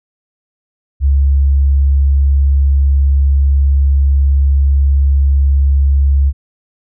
sine tone, 69.2 Hz, C#2, 2 cents flat, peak -7 dBFS, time 1-6.33 s, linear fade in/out 50 ms, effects none

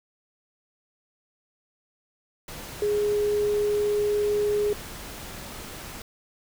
sine tone in noise, 415.3 Hz, G#4, in tune, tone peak -21 dBFS, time 2.82-4.73 s, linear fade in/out 2 ms, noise pink, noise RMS -39 dBFS, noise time 2.48-6.02 s, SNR +15 dB, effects none

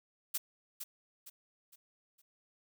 blue noise with echo, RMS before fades -34 dBFS, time 0.34-0.38 s, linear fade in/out 10 ms, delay 460 ms, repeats 4, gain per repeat -8 dB, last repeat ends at 2.22 s, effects none

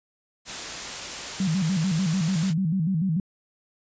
white noise, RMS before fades -33 dBFS, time 0.45-2.54 s, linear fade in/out 50 ms
sine tone with vibrato, 174.61 Hz, F3, in tune, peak -21 dBFS, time 1.4-3.2 s, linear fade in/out 2 ms, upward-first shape square, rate 6.8 Hz, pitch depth 160 cents each way
effects resampled to 16000 Hz

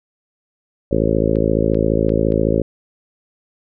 harmonic tone, 54.5 Hz, A1, 16 cents flat, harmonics 1 / 2 / 3 / 4 / 5 / 6 / 7 / 8 / 9 / 10, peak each -23 / -23 / -23 / -23 / -23 / -23 / -23 / -23 / -23 / -23 dBFS, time 0.91-2.62 s, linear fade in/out 5 ms
clicks, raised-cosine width 0.3 ms, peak -25 dBFS, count 4, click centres 1.357 / 1.746 / 2.093 / 2.321 s
effects none

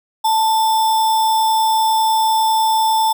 sine tone with sample-and-hold, 884 Hz, A5, 8 cents sharp, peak -12 dBFS, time 0.24-3.13 s, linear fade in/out 10 ms, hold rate 4410 Hz, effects none

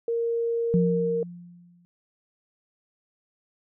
sine tone, 464.7 Hz, A#4, 5 cents flat, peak -23 dBFS, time 0.08-1.23 s, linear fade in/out 2 ms
sine tone with exponential decay, 174.61 Hz, F3, in tune, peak -17 dBFS, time 0.74-1.85 s, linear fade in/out 0 ms, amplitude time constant 240 ms
effects none

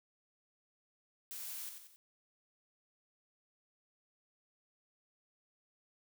blue noise with echo, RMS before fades -45 dBFS, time 1.31-1.69 s, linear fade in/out 0 ms, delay 90 ms, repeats 3, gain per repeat -6 dB, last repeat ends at 1.96 s, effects none

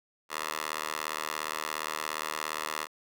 10% pulse tone with high-pass filter, 77.2 Hz, D#2, 13 cents flat, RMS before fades -35 dBFS, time 0.29-2.88 s, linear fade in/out 50 ms, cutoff 1000 Hz, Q 1.1, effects none

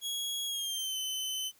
sawtooth tone with pitch glide, 3322 to 3046 Hz, G#7 to F#7, 0 to +50 cents, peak -30 dBFS, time 0.01-1.52 s, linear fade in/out 50 ms, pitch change -150 cents, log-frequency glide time 0.46-0.97 s, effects white hiss -64 dBFS RMS until 1.59 s

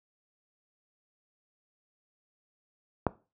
click, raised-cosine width 1 ms, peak -10 dBFS, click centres 3.067 s, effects noise-tail reverb RT60 0.3 s tail -18 dB re dry + high-pass 60 Hz 12 dB/octave

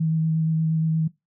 sine tone with vibrato, 160 Hz, D#3, 49 cents sharp, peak -19 dBFS, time 0-1.08 s, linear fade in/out 10 ms, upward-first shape square, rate 8.5 Hz, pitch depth 11 cents each way, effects noise-tail reverb RT60 0.2 s tail -20 dB re dry

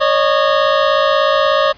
25% pulse tone pair together, 554.4 / 611 Hz, C#5 / D#5, 0 / -32 cents, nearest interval major second, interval 168 cents, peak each -10 dBFS, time 0-1.73 s, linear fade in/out 20 ms, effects pink hiss -43 dBFS RMS until 1.77 s + resampled to 11025 Hz

